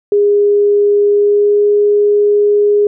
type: tone with pitch glide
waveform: sine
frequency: 409.6 to 412.9 Hz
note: G#4 to G#4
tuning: -24 to -10 cents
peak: -7 dBFS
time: 0.12-2.87 s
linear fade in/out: 2 ms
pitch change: +14 cents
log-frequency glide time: 1.09-1.66 s
effects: none